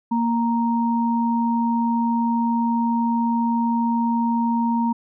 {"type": "tone pair together", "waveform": "sine", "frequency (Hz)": [233.1, 932.4], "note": ["A#3", "A#5"], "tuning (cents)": [0, 0], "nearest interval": "2 octaves", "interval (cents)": 2400, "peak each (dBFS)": [-19, -23], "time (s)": [0.11, 4.93], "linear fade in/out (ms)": 10, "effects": []}